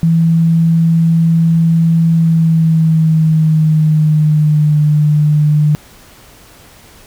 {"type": "tone with pitch glide", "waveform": "sine", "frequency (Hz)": [164.81, 150.26], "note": ["E3", "D3"], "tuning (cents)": [0, 40], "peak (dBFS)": -7, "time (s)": [0.03, 5.75], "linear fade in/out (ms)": 0, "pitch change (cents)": -160, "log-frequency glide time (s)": [2.11, 4.76], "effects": ["pink hiss -41 dBFS RMS until 7.06 s"]}